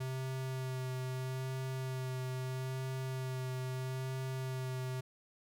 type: tone with vibrato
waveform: square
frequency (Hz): 130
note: C3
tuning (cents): -11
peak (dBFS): -37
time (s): 0-5.01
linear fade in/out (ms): 10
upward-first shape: sine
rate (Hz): 0.77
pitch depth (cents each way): 16
effects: none